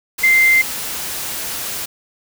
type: tone in noise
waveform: sine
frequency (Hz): 2087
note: C7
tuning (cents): -5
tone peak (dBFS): -9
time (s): 0.23-0.62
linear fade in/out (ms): 10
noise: white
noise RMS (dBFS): -25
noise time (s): 0.18-1.86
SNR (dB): +13
effects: none